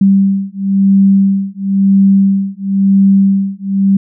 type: beating tone pair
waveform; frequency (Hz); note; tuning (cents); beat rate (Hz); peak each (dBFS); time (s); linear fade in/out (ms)
sine; 195.1 / 196.08; G3 / G3; -8 / +1; 0.98; -10; 0.01-3.97; 5
effects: none